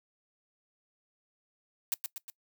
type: noise with echo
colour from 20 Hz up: blue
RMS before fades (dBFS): -30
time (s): 1.92-1.94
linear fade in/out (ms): 0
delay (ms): 120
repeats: 3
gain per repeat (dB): -5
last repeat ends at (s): 2.3
effects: noise-tail reverb RT60 0.1 s tail -21 dB re dry